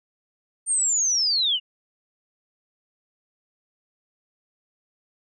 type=linear sweep; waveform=sine; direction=down; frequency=8870 to 2794 Hz; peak=-19 dBFS; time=0.66-1.6 s; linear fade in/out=50 ms; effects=none